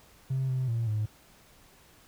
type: tone with pitch steps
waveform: triangle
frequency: 132.5 / 129.3 / 115.6 / 107 Hz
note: C3 / C3 / A#2 / A2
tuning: +22 / -20 / -14 / -48 cents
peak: -23 dBFS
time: 0.3-1.06 s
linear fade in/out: 10 ms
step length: 190 ms
effects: tanh soft clip ceiling -23 dBFS + pink hiss -58 dBFS RMS until 2.07 s